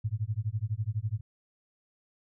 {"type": "tone with tremolo", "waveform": "sine", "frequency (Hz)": 107.8, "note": "A2", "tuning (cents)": -35, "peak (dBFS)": -25, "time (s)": [0.04, 1.21], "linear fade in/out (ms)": 10, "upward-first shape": "sine", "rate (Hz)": 12, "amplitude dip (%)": 100, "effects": []}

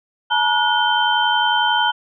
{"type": "tone cluster", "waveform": "sine", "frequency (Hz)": [859, 950, 1454, 3102], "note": ["A5", "A#5", "F#6", "G7"], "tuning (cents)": [-42, 33, -31, -19], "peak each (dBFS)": -20, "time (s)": [0.3, 1.92], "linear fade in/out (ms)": 20, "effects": []}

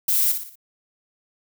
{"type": "noise with echo", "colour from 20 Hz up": "violet", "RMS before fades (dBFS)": -20, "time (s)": [0.08, 0.32], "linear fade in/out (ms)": 5, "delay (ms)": 59, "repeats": 4, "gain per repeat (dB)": -7, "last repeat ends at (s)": 0.556, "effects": []}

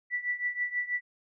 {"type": "tone with tremolo", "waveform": "sine", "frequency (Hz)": 1964, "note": "B6", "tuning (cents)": -10, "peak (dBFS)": -25, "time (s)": [0.1, 1.01], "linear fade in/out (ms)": 50, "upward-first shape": "triangle", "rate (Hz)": 6.2, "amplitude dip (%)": 90, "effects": []}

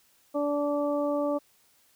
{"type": "harmonic tone", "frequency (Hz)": 290.2, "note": "D4", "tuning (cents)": -21, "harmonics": [1, 2, 3, 4], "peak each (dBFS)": [-29, -27, -38, -37], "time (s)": [0.34, 1.39], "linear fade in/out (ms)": 20, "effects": ["white hiss -64 dBFS RMS until 1.95 s"]}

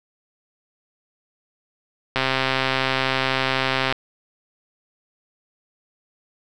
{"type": "click train", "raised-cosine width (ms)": 0.3, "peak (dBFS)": -4, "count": 234, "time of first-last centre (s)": [2.16, 3.925], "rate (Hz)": 132, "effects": []}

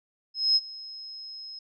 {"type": "tone with ADSR envelope", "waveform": "sine", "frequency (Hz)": 5140, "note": "E8", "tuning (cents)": -45, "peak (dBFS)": -17, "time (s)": [0.34, 1.59], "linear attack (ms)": 220, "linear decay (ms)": 37, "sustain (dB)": -21, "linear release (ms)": 4, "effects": []}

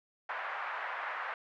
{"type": "band-pass noise", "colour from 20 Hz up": "white", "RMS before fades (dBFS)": -38, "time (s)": [0.29, 1.34], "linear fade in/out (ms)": 2, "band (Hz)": [700, 1800], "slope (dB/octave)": 24, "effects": ["MP3 96 kbps"]}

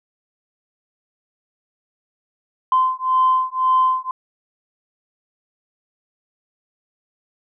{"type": "beating tone pair", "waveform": "sine", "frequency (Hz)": [1032, 1033.9], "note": ["C6", "C6"], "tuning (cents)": [-24, -21], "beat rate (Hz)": 1.9, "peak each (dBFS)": -17, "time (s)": [2.72, 4.11], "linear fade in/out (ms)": 2, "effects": ["tanh soft clip ceiling -7 dBFS"]}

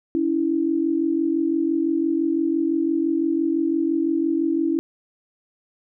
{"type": "tone pair together", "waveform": "sine", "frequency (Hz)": [283.7, 329.6], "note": ["C#4", "E4"], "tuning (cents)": [40, 0], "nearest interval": "minor third", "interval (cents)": 260, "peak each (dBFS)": [-23, -20], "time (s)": [0.15, 4.79], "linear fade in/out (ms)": 0, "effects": []}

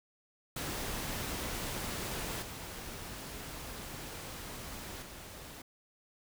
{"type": "noise with level steps", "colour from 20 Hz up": "pink", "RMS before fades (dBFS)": [-38, -44, -48], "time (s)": [0.56, 5.62], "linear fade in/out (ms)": 5, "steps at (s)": [2.42, 5.02], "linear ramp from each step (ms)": 5, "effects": []}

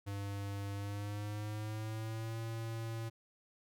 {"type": "tone with pitch glide", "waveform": "square", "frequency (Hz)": [100.1, 113.66], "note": ["G2", "A#2"], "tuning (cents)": [37, -43], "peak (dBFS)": -39, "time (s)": [0.06, 3.1], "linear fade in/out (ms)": 20, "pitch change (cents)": 220, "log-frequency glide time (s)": [0.75, 2.38], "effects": []}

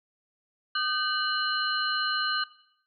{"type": "tone cluster", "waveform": "sine", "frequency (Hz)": [1224, 1539, 2954, 4148], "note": ["D#6", "G6", "F#7", "C8"], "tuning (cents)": [-29, -32, -3, -16], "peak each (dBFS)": [-31, -29, -32, -31], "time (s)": [0.75, 2.44], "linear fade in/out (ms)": 5, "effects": ["noise-tail reverb RT60 0.7 s tail -18 dB re dry"]}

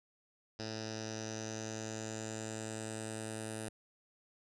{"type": "tone with low-pass filter sweep", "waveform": "10% pulse", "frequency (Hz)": 110, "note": "A2", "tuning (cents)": 0, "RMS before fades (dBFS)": -42, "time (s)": [0.59, 3.69], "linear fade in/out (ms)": 5, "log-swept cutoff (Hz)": [5200, 9400], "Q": 6.3, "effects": []}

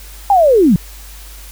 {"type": "linear sweep", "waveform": "sine", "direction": "down", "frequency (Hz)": [828, 155.56], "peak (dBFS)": -6, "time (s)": [0.3, 0.76], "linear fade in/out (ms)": 2, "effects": ["added 50 Hz sine -33 dBFS peak until 1.51 s", "white hiss -38 dBFS RMS until 1.51 s"]}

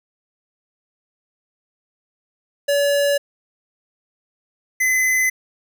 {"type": "tone pair in turn", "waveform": "square", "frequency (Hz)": [570, 2031], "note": ["C#5", "B6"], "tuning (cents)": [48, 48], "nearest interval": "octave + minor seventh", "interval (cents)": 2200, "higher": "second", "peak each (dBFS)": -16, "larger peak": "neither", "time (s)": [[2.68, 3.18], [4.8, 5.3]], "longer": "neither", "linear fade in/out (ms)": 10, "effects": []}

